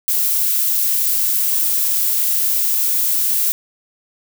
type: noise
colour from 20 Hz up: violet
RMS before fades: -17 dBFS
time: 0.08-3.52 s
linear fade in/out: 0 ms
effects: none